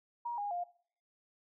sine tone with pitch steps, 950 / 817.5 / 703.5 Hz, A#5 / G#5 / F5, +33 / -28 / +12 cents, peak -34 dBFS, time 0.25-0.64 s, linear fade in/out 10 ms, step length 130 ms, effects noise-tail reverb RT60 0.5 s tail -19 dB re dry

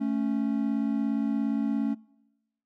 triangle tone pair together, 220 / 277.2 Hz, A3 / C#4, 0 / 0 cents, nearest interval major third, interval 400 cents, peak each -26 dBFS, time 0-1.95 s, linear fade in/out 20 ms, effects noise-tail reverb RT60 1.0 s tail -25 dB re dry

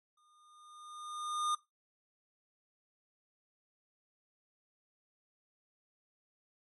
square tone with exponential growth, 1217 Hz, D#6, 39 cents flat, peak -30 dBFS, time 0.17-1.55 s, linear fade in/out 5 ms, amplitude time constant 300 ms, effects noise-tail reverb RT60 0.2 s tail -18 dB re dry + MP3 48 kbps

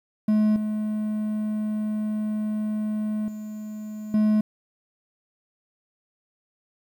triangle tone with level steps, 213.6 Hz, G#3, 49 cents sharp, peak -15 / -22 / -30 / -15 dBFS, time 0.28-4.41 s, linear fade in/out 5 ms, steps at 0.56 / 3.28 / 4.14 s, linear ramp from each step 2 ms, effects 9-bit

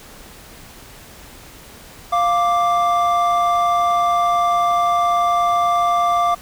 triangle tone pair together, 698.1 / 1174 Hz, F5 / D6, -1 / -1 cents, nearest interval major sixth, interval 900 cents, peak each -15 dBFS, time 2.12-6.35 s, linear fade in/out 10 ms, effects pink hiss -41 dBFS RMS until 6.41 s

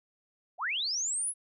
sine linear sweep, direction up, 587.3 to 10690 Hz, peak -29 dBFS, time 0.58-1.34 s, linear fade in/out 50 ms, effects none

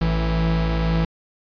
45% pulse tone pair together, 55.4 / 164.2 Hz, A1 / E3, +13 / -6 cents, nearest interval octave + perfect fifth, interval 1881 cents, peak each -21 dBFS, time 0.01-1.05 s, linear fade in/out 5 ms, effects resampled to 11025 Hz

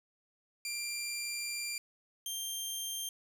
15% pulse tone pair in turn, 2378 / 3174 Hz, D7 / G7, +21 / +21 cents, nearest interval perfect fourth, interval 500 cents, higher second, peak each -29 / -29 dBFS, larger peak neither, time 0.65-1.78 / 2.26-3.09 s, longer first, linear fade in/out 2 ms, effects 10-bit

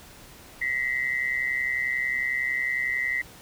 sine tone pair together, 1917 / 2048 Hz, A#6 / C7, +48 / -38 cents, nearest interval minor second, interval 114 cents, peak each -27 dBFS, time 0.61-3.22 s, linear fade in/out 10 ms, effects pink hiss -48 dBFS RMS until 3.41 s

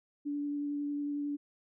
sine tone with vibrato, 289.4 Hz, D4, 25 cents flat, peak -32 dBFS, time 0.25-1.37 s, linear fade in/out 20 ms, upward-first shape sine, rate 11 Hz, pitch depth 9 cents each way, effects none

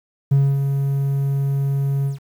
triangle tone with ADSR envelope, 138.59 Hz, C#3, in tune, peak -8 dBFS, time 0.31-2.19 s, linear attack 11 ms, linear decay 250 ms, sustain -7 dB, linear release 130 ms, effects tanh soft clip ceiling -6 dBFS + 8-bit

